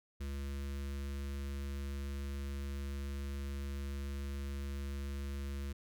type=tone with notch filter; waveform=square; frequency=69.5 Hz; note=C#2; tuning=5 cents sharp; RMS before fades=-40 dBFS; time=0.2-5.73 s; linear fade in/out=10 ms; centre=760 Hz; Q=1; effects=none